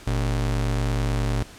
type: ring-modulated tone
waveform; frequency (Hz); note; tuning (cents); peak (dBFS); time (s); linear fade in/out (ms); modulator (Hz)
square; 83.9; E2; +31; -19; 0.07-1.43; 0; 34.6
effects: pink hiss -45 dBFS RMS until 1.58 s + low-pass 10000 Hz 12 dB/octave